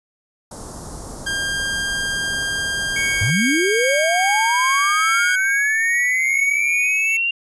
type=band-stop noise; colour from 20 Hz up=pink; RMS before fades=-33 dBFS; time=0.51-3.31 s; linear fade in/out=5 ms; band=1200 to 5500 Hz; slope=24 dB/octave
type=tone; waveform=sawtooth; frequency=1603 Hz; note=G6; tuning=38 cents sharp; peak=-17 dBFS; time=1.26-5.36 s; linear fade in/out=10 ms
type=tone with tremolo; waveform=square; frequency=2230 Hz; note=C#7; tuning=10 cents sharp; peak=-20 dBFS; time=2.96-7.17 s; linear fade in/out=5 ms; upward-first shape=triangle; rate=2.4 Hz; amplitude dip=30%
type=linear sweep; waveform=sine; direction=up; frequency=86 to 2794 Hz; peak=-17 dBFS; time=3.21-7.31 s; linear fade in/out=5 ms
effects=resampled to 24000 Hz